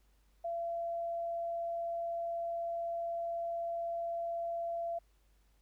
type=tone; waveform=sine; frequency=679 Hz; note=F5; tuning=49 cents flat; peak=-34 dBFS; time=0.44-4.99 s; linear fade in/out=10 ms; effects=added 50 Hz sine -66 dBFS peak until 5.61 s + pink hiss -75 dBFS RMS until 5.61 s